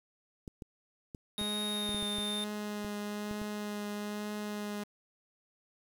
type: clicks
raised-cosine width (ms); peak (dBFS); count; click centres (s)
3; -30; 11; 0.478 / 0.622 / 1.148 / 1.414 / 1.892 / 1.946 / 2.026 / 2.185 / 2.847 / 3.312 / 3.416
type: tone with vibrato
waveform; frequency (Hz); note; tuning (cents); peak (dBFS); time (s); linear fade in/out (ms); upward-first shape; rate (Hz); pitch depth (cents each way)
sawtooth; 208.2; G#3; +5; -32; 1.38-4.84; 10; triangle; 1.1; 14
type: tone with pitch glide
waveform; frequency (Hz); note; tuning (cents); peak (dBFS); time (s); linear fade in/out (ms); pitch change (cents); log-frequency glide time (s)
square; 3729 to 3619; A#7 to A7; 0 to +48; -35; 1.38-2.44; 0; -52; 1.71-2.06
effects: 9-bit